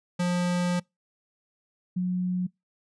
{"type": "tone pair in turn", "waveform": ["square", "sine"], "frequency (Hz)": [177.2, 181.45], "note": ["F3", "F#3"], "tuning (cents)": [25, -34], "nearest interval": "unison", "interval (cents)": 41, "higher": "second", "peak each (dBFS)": -24, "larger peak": "neither", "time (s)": [[0.19, 0.8], [1.96, 2.47]], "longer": "first", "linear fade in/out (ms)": 10, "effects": ["noise-tail reverb RT60 0.2 s tail -26 dB re dry", "resampled to 22050 Hz"]}